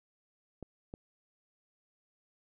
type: clicks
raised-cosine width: 2 ms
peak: -29 dBFS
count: 2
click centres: 0.627 / 0.939 s
effects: none